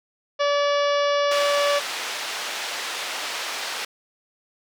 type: harmonic tone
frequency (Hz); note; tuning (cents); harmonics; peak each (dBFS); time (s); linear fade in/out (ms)
575; D5; -37; 1 / 2 / 3 / 4 / 5 / 6 / 7 / 8 / 9 / 10; -20 / -25 / -31 / -34 / -33 / -34 / -41 / -39 / -39 / -41; 0.39-1.8; 20
type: band-pass noise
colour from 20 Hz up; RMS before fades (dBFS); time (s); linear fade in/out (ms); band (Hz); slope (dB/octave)
white; -30; 1.31-3.85; 5; 530 to 4200; 12
effects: none